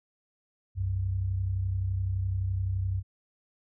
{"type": "tone pair together", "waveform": "sine", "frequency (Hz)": [63.7, 95.44], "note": ["C2", "G2"], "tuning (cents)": [-46, -46], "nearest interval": "perfect fifth", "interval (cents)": 700, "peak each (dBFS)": [-34, -27], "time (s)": [0.75, 3.03], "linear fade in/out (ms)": 50, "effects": []}